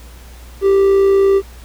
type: tone with amplitude modulation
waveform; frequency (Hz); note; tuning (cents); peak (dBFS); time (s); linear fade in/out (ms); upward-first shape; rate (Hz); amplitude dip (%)
triangle; 392; G4; 0; -5; 0.61-1.42; 50; sine; 60; 35
effects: added 60 Hz sine -35 dBFS peak until 1.64 s + pink hiss -43 dBFS RMS until 1.64 s